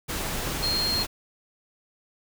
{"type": "tone in noise", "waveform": "sine", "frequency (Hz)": 4229, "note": "C8", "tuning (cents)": 18, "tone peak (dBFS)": -24, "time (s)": [0.62, 1.04], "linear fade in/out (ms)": 20, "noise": "pink", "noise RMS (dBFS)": -30, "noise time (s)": [0.08, 1.07], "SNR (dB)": 3, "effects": []}